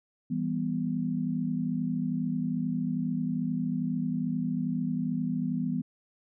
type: chord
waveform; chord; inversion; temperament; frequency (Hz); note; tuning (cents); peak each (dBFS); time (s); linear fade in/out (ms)
sine; E minor; none; just; 164.81 / 197.78 / 247.2; E3 / G3 / B3; 0 / +16 / +2; -32 / -33 / -30; 0.3-5.82; 10
effects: none